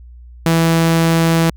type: tone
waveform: sawtooth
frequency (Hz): 164.81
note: E3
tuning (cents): 0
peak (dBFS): -7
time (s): 0.46-1.5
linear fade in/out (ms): 2
effects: added 60 Hz sine -35 dBFS peak until 1.56 s